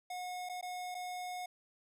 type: tone with dropouts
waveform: square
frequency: 725 Hz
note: F#5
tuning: 35 cents flat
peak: -40 dBFS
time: 0.1-1.46 s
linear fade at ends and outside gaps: 5 ms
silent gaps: 0.49-0.495 / 0.612-0.626 / 0.946-0.949 s
effects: resampled to 32000 Hz